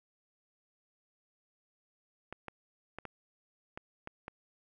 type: clicks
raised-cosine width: 0.5 ms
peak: -26 dBFS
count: 7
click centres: 2.326 / 2.483 / 2.986 / 3.053 / 3.775 / 4.074 / 4.281 s
effects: 11-bit